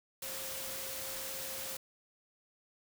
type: tone in noise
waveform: sine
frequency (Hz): 532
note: C5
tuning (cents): +29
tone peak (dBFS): -49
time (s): 0.22-1.77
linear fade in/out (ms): 5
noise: white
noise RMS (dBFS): -41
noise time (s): 0.22-1.77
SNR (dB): -11
effects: none